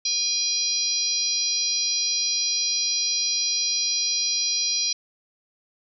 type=harmonic tone; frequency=814 Hz; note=G#5; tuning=35 cents flat; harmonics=3 / 4 / 5 / 6 / 7; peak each=-35 / -34 / -27 / -27 / -25 dBFS; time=0.05-4.93 s; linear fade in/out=5 ms; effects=none